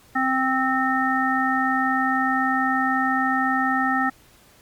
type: harmonic tone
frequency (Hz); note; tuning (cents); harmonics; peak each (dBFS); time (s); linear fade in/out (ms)
261.9; C4; +2; 1 / 3 / 5 / 7; -24 / -24 / -24 / -24; 0.15-4.1; 10
effects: pink hiss -53 dBFS RMS until 4.61 s + MP3 96 kbps